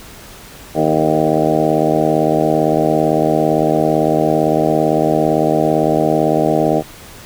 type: harmonic tone with a mistuned harmonic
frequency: 77.78 Hz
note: D#2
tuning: in tune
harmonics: 2 / 3 / 4 / 5 / 6 / 7 / 8 / 9 / 10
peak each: -21 / -22 / -18 / -22 / -20 / -22 / -18 / -21 / -22 dBFS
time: 0.74-6.83 s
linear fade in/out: 50 ms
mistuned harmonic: 5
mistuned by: +37 cents
effects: pink hiss -37 dBFS RMS until 7.25 s